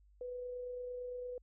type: tone with amplitude modulation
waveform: sine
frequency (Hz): 495.5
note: B4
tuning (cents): +6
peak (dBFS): -39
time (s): 0.21-1.38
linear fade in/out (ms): 2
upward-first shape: sine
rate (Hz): 28.8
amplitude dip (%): 25
effects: added 50 Hz sine -62 dBFS peak until 1.42 s